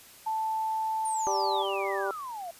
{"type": "tone with pitch glide", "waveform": "sine", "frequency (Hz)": [880, 870.9], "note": ["A5", "A5"], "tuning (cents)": [0, -18], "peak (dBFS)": -27, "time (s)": [0.26, 1.63], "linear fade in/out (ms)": 10, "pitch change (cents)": -18, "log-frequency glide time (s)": [1.12, 1.51]}
{"type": "exponential sweep", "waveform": "sine", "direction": "down", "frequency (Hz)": [9490, 659], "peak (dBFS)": -35, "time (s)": [1.05, 2.51], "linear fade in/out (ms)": 5}
{"type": "harmonic tone", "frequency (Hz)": 196, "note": "G3", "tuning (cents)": 0, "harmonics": [2, 3, 4, 5, 6], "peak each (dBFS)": [-32, -34, -35, -36, -37], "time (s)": [1.27, 2.11], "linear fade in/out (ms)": 0}
{"effects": ["white hiss -52 dBFS RMS until 2.59 s", "resampled to 32000 Hz"]}